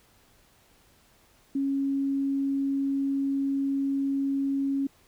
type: tone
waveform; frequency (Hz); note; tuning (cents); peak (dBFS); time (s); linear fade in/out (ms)
sine; 275.1; C#4; -13; -24; 1.55-4.87; 5
effects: pink hiss -61 dBFS RMS until 5.07 s